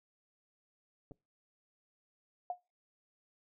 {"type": "clicks", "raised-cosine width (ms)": 2, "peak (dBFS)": [-39, -37], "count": 2, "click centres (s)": [1.111, 1.118]}
{"type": "tone with exponential decay", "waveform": "sine", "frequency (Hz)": 717, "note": "F5", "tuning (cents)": 45, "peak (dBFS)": -30, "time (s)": [2.5, 2.58], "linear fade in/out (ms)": 2, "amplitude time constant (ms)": 17}
{"effects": ["noise-tail reverb RT60 0.3 s tail -25 dB re dry"]}